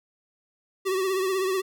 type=tone with vibrato; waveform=square; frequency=379.1 Hz; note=F#4; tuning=42 cents sharp; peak=-24 dBFS; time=0.85-1.62 s; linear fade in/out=20 ms; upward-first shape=triangle; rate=16 Hz; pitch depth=64 cents each way; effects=none